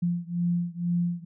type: beating tone pair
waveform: sine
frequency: 172.8 / 174.9 Hz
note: F3 / F3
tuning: -18 / +3 cents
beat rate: 2.1 Hz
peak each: -27 / -28 dBFS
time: 0.02-1.25 s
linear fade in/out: 10 ms
effects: none